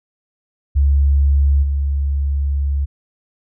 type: tone with level steps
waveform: sine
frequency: 70.1 Hz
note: C#2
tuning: 20 cents sharp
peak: -10 / -15 dBFS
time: 0.75-2.86 s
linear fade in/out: 20 ms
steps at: 1.62 s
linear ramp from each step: 20 ms
effects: none